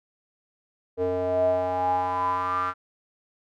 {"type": "tone with band-pass filter sweep", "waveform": "square", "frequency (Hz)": 91.2, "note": "F#2", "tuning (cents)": -24, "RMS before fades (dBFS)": -25, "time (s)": [0.97, 2.74], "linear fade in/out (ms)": 50, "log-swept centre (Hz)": [490, 1300], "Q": 9.8, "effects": []}